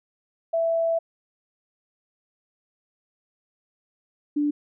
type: tone pair in turn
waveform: sine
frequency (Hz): 662 / 293.3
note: E5 / D4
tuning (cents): +7 / -2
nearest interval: octave + major second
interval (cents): 1409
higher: first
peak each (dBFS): -20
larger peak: neither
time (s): 0.53-0.99 / 4.36-4.51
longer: first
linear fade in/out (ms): 10
effects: none